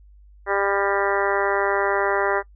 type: harmonic tone with a mistuned harmonic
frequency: 199 Hz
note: G3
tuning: 26 cents sharp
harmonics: 2 / 3 / 4 / 5 / 6 / 7 / 8 / 9 / 10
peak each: -24 / -26 / -27 / -28 / -29 / -29 / -30 / -31 / -31 dBFS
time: 0.46-2.43 s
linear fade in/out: 50 ms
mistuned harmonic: 10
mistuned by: -39 cents
effects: noise-tail reverb RT60 0.1 s tail -22 dB re dry + added 50 Hz sine -46 dBFS peak until 2.55 s

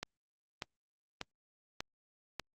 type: click train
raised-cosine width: 0.2 ms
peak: -20 dBFS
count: 5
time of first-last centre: 0.03-2.397 s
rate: 1.69 Hz
effects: Opus 48 kbps

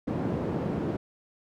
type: band-pass noise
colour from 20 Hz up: white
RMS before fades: -30 dBFS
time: 0.07-0.97 s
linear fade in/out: 10 ms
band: 100 to 350 Hz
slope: 12 dB/octave
effects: none

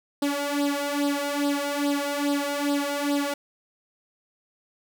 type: tone with flanger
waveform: sawtooth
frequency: 286.1 Hz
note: D4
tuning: 45 cents flat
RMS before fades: -26 dBFS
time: 0.22-3.34 s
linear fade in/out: 5 ms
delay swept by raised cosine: 0.22 to 2.12 ms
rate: 2.4 Hz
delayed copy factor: +0.75
effects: none

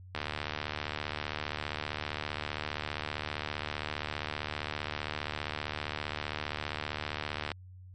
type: click train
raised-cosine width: 0.3 ms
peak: -17 dBFS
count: 555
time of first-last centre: 0.15-7.517 s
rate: 75.2 Hz
effects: added 92 Hz sine -47 dBFS peak until 7.94 s + MP3 48 kbps

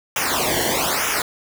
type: noise with flanger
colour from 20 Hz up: pink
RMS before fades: -21 dBFS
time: 0.16-1.22 s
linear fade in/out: 2 ms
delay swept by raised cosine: 0.23 to 0.81 ms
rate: 1.1 Hz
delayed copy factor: -0.95
effects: none

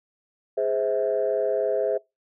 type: chord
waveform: sine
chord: Ab augmented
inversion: none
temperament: just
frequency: 415.3 / 519.1 / 648.9 Hz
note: Ab4 / C5 / E5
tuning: 0 / -14 / -27 cents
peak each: -25 dBFS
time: 0.57-1.98 s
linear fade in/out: 10 ms
effects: noise-tail reverb RT60 0.2 s tail -23 dB re dry + tanh soft clip ceiling -14 dBFS

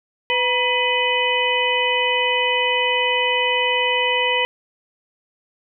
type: harmonic tone with a mistuned harmonic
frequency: 500 Hz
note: B4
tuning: 21 cents sharp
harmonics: 1 / 2 / 4 / 5 / 6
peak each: -23 / -23 / -23 / -23 / -23 dBFS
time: 0.3-4.45 s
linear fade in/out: 0 ms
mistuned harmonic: 2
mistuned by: -73 cents
effects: none

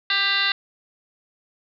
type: tone with frequency modulation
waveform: sine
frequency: 2780 Hz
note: F7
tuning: 9 cents flat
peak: -18 dBFS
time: 0.1-0.52 s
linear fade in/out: 2 ms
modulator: 399 Hz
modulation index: 3.7
effects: none

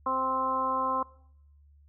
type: harmonic tone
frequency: 261.8 Hz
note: C4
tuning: 1 cent sharp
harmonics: 1 / 2 / 3 / 4 / 5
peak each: -38 / -35 / -37 / -27 / -35 dBFS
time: 0.06-1.03 s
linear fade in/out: 5 ms
effects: noise-tail reverb RT60 0.7 s tail -22 dB re dry + added 72 Hz sine -55 dBFS peak until 1.88 s

